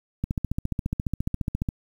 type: click train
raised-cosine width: 5 ms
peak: -13 dBFS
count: 22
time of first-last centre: 0.24-1.688 s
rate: 14.5 Hz
effects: 8-bit